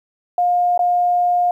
sine tone with dropouts, 710 Hz, F5, 28 cents sharp, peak -13 dBFS, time 0.38-1.51 s, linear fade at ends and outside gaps 2 ms, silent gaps 0.777-0.792 s, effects 9-bit

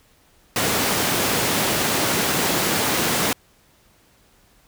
pink high-pass noise, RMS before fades -21 dBFS, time 0.56-3.33 s, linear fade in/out 2 ms, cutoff 160 Hz, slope 12 dB/octave, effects pink hiss -57 dBFS RMS until 4.67 s

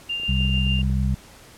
sine tone with tremolo, 2795 Hz, F7, 1 cent sharp, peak -23 dBFS, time 0.09-0.82 s, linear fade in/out 10 ms, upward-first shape sine, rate 6.8 Hz, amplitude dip 35%
clicks, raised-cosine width 2 ms, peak -30 dBFS, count 12, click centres 0.199 / 0.234 / 0.407 / 0.451 / 0.494 / 0.544 / 0.578 / 0.666 / 0.72 / 0.791 / 0.83 / 0.899 s
harmonic tone, 65.1 Hz, C2, 8 cents flat, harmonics 1 / 2 / 3, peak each -21 / -24 / -26 dBFS, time 0.28-1.15 s, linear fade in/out 10 ms
effects pink hiss -47 dBFS RMS until 1.57 s + low-pass 12000 Hz 12 dB/octave

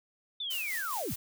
sine linear sweep, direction down, 3605 to 51.3 Hz, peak -33 dBFS, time 0.4-1.14 s, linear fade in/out 5 ms
blue noise with tremolo, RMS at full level -37 dBFS, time 0.5-1.16 s, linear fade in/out 10 ms, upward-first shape sine, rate 4.9 Hz, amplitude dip 45%
effects none

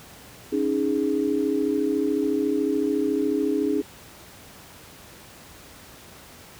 sine chord, C# suspended second, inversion none, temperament equal, 277.2 / 311.1 / 415.3 Hz, C#4 / D#4 / G#4, 0 / 0 / 0 cents, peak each -25 dBFS, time 0.52-3.82 s, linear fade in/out 10 ms, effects pink hiss -46 dBFS RMS until 6.59 s + high-pass 60 Hz 12 dB/octave

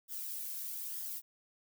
violet noise with flanger, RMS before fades -41 dBFS, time 0.08-1.22 s, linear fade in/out 50 ms, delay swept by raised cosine 0.59 to 1.89 ms, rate 1.1 Hz, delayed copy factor +0.5, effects none

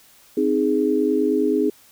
sine chord, Ab major, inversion first, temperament equal, 261.6 / 311.1 / 415.3 Hz, C4 / Eb4 / Ab4, 0 / 0 / 0 cents, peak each -22 / -21 / -20 dBFS, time 0.37-1.7 s, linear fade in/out 5 ms, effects white hiss -52 dBFS RMS until 1.91 s

